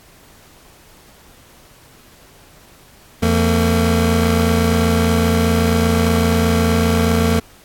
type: tone pair together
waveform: 25% pulse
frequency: 85 / 226.9 Hz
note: F2 / A#3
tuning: -46 / -47 cents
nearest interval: octave + perfect fourth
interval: 1699 cents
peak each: -12 dBFS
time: 3.22-7.4 s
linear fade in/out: 10 ms
effects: pink hiss -47 dBFS RMS until 7.64 s + AAC 64 kbps